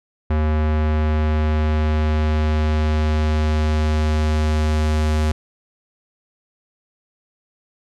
square tone with low-pass filter sweep, 77 Hz, D#2, 17 cents flat, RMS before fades -18 dBFS, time 0.3-5.32 s, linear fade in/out 5 ms, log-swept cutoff 2000 to 8900 Hz, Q 0.73, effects none

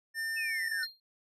square tone, 1800 Hz, A6, 39 cents sharp, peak -33 dBFS, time 0.14-0.87 s, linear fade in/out 50 ms
sine linear sweep, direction down, 2637 to 1425 Hz, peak -35 dBFS, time 0.36-0.85 s, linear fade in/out 20 ms
triangle tone with exponential decay, 4209 Hz, C8, 9 cents sharp, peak -30 dBFS, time 0.83-1 s, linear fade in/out 2 ms, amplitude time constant 35 ms
effects resampled to 32000 Hz

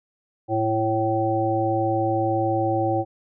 harmonic tone with a mistuned harmonic, 110 Hz, A2, in tune, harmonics 1 / 3 / 5 / 7, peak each -27 / -24 / -26 / -24 dBFS, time 0.48-3.05 s, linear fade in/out 50 ms, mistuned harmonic 3, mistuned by +32 cents, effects none

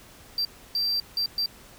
triangle tone bursts at uneven times, 4700 Hz, D8, 1 cent sharp, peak -22 dBFS, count 4, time 0.38-0.45 / 0.75-1 / 1.17-1.26 / 1.38-1.46 s, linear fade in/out 2 ms, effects pink hiss -50 dBFS RMS until 1.78 s

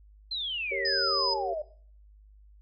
sine exponential sweep, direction down, 4186 to 587 Hz, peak -30 dBFS, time 0.31-1.62 s, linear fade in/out 5 ms
sine chord, G diminished, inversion none, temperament equal, 392 / 466.2 / 554.4 Hz, G4 / Bb4 / Db5, 0 / 0 / 0 cents, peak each -35 / -37 / -34 dBFS, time 0.71-1.54 s, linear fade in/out 10 ms
sine tone, 5010 Hz, D#8, 11 cents sharp, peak -26 dBFS, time 0.85-1.34 s, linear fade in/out 5 ms
effects noise-tail reverb RT60 0.5 s tail -17 dB re dry + added 51 Hz sine -52 dBFS peak until 2.61 s

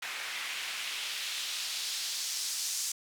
white noise with band-pass filter sweep, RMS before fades -36 dBFS, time 0.02-2.92 s, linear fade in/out 5 ms, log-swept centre 1900 to 6400 Hz, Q 1.4, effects none

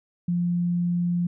sine tone, 174.61 Hz, F3, in tune, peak -21 dBFS, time 0.28-1.27 s, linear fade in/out 5 ms, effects none

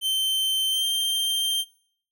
45% pulse tone with pitch glide, 3103 to 3157 Hz, G7 to G7, -18 to +12 cents, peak -22 dBFS, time 0.01-1.65 s, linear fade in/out 50 ms, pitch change +30 cents, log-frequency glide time 0.7-0.84 s, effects noise-tail reverb RT60 0.6 s tail -23 dB re dry

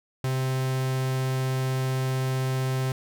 45% pulse tone, 130.81 Hz, C3, in tune, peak -24 dBFS, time 0.24-2.92 s, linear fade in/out 2 ms, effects none

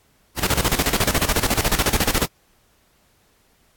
pink noise with tremolo, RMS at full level -18 dBFS, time 0.36-2.28 s, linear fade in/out 50 ms, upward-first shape square, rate 14 Hz, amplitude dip 75%, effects pink hiss -60 dBFS RMS until 3.76 s + AAC 64 kbps

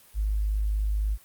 sine tone, 51.91 Hz, G#1, in tune, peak -23 dBFS, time 0.14-1.18 s, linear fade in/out 50 ms, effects white hiss -55 dBFS RMS until 1.24 s + Opus 32 kbps

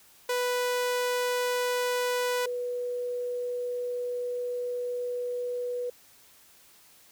sawtooth / sine tone pair in turn, 493.9 / 490.5 Hz, B4 / B4, 0 / -12 cents, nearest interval unison, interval 12 cents, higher first, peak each -22 / -29 dBFS, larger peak first, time 0.29-2.46 / 2.46-5.9 s, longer second, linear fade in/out 5 ms, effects white hiss -57 dBFS RMS until 7.11 s

